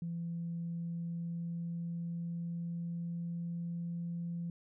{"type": "tone with pitch glide", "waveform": "sine", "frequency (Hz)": [169, 170.77], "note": ["E3", "F3"], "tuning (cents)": [43, -39], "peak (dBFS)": -35, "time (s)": [0.02, 4.5], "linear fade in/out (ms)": 2, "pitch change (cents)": 18, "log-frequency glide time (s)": [0.57, 3.98], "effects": ["tanh soft clip ceiling -31 dBFS"]}